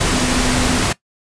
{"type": "tone in noise", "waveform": "sine", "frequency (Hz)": 250.9, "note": "B3", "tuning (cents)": 28, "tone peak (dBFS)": -20, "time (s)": [0.11, 0.83], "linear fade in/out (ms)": 10, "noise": "pink", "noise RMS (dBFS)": -17, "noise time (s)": [0, 0.93], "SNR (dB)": -6, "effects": ["noise-tail reverb RT60 0.1 s tail -18 dB re dry", "resampled to 22050 Hz"]}